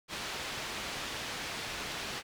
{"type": "low-pass noise", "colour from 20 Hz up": "white", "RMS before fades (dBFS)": -39, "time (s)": [0.08, 2.23], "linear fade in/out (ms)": 50, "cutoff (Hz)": 3900, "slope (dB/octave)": 12, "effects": []}